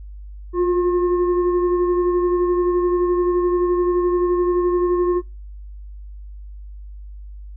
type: tone with frequency modulation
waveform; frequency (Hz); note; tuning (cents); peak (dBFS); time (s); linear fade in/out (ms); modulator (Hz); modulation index
sine; 353.7; F4; +22; -15; 0.53-5.22; 50; 719; 0.5
effects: noise-tail reverb RT60 0.3 s tail -26 dB re dry + added 50 Hz sine -33 dBFS peak until 7.56 s